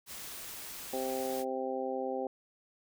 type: noise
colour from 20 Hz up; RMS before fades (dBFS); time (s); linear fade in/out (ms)
white; -44; 0.06-1.45; 50
type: harmonic tone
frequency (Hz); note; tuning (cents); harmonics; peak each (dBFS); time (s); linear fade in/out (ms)
130.9; C3; +1; 2 / 3 / 4 / 5 / 6; -40 / -38 / -36 / -45 / -39; 0.93-2.27; 2
effects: none